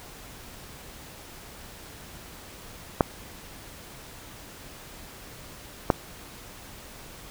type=clicks; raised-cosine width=1 ms; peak=-3 dBFS; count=2; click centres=3.008 / 5.902 s; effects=pink hiss -45 dBFS RMS until 7.3 s